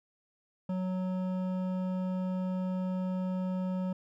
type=tone with hard clipping; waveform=sine; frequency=185 Hz; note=F#3; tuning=in tune; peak=-32 dBFS; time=0.69-3.93 s; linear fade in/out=5 ms; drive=11 dB; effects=none